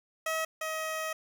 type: tone pair in turn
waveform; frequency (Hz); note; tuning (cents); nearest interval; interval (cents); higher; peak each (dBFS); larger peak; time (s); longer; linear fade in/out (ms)
15% pulse; 640 / 633.4; D#5 / D#5; +49 / +31; unison; 18; first; -23 / -26; first; 0.26-0.45 / 0.61-1.13; second; 5
effects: none